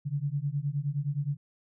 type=beating tone pair; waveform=sine; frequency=138.59 / 148.19 Hz; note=C#3 / D3; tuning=0 / +16 cents; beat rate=9.6 Hz; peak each=-31 dBFS; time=0.05-1.37 s; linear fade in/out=20 ms; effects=none